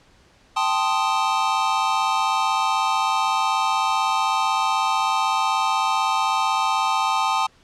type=chord; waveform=square; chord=A half-diminished seventh; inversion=third; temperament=equal; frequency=784 / 880 / 1046.5 / 1244.5 Hz; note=G5 / A5 / C6 / Eb6; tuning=0 / 0 / 0 / 0 cents; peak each=-26 / -24 / -26 / -25 dBFS; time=0.56-7.47 s; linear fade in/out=10 ms; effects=pink hiss -55 dBFS RMS until 7.63 s + low-pass 6000 Hz 12 dB/octave